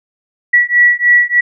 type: beating tone pair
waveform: sine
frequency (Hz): 1938 / 1941.3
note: B6 / B6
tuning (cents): -33 / -30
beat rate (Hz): 3.3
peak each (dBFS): -10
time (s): 0.53-1.41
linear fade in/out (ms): 10
effects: none